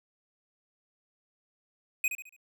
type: tone with echo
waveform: square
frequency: 2506 Hz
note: D#7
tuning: 12 cents sharp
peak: -25 dBFS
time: 2.04-2.08 s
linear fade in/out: 2 ms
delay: 71 ms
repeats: 4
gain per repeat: -8 dB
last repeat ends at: 2.364 s
effects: none